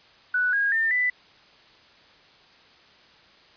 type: tone with pitch steps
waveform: sine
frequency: 1482 / 1634.9 / 1803.6 / 1989.7 Hz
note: F#6 / G#6 / A6 / B6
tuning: +2 / -28 / +42 / +12 cents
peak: -20 dBFS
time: 0.34-1.1 s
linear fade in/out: 5 ms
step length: 190 ms
effects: white hiss -54 dBFS RMS until 3.56 s + resampled to 11025 Hz